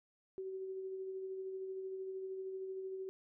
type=tone with tremolo; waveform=sine; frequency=380.2 Hz; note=F#4; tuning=47 cents sharp; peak=-39 dBFS; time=0.38-3.09 s; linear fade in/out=0 ms; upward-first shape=sine; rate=13 Hz; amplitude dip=30%; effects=none